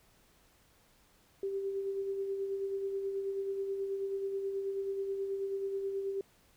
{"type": "tone with tremolo", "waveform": "sine", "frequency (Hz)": 392, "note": "G4", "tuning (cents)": 0, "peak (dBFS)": -31, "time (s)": [1.43, 6.21], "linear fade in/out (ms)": 2, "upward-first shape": "sine", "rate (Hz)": 9.3, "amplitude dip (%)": 40, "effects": ["pink hiss -66 dBFS RMS until 6.56 s"]}